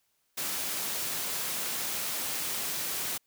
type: high-pass noise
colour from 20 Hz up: white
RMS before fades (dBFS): -33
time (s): 0.37-3.18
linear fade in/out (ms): 10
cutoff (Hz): 110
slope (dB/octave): 12
effects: white hiss -74 dBFS RMS until 3.26 s